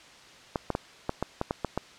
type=clicks; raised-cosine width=1 ms; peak=-13 dBFS; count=9; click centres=0.558 / 0.703 / 0.751 / 1.094 / 1.226 / 1.414 / 1.509 / 1.647 / 1.776 s; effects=white hiss -51 dBFS RMS until 1.98 s + low-pass 5000 Hz 12 dB/octave